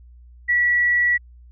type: tone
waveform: sine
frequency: 1941 Hz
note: B6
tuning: 31 cents flat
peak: -15 dBFS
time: 0.48-1.18 s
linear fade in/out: 20 ms
effects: added 60 Hz sine -43 dBFS peak until 1.51 s